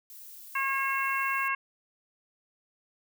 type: noise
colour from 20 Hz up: violet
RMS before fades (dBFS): -47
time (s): 0.1-1.48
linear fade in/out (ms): 0
type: harmonic tone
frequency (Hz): 542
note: C#5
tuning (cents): -39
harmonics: 2 / 3 / 4 / 5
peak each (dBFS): -30 / -32 / -33 / -34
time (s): 0.55-1.55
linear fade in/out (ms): 5
effects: none